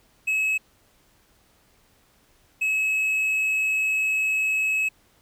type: tone pair in turn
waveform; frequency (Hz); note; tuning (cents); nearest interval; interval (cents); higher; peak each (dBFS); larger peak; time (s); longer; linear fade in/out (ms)
triangle; 2575 / 2575; E7 / E7; -41 / -41; unison; 0; neither; -19 / -19; neither; 0.27-0.58 / 2.61-4.89; second; 10
effects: pink hiss -61 dBFS RMS until 5.21 s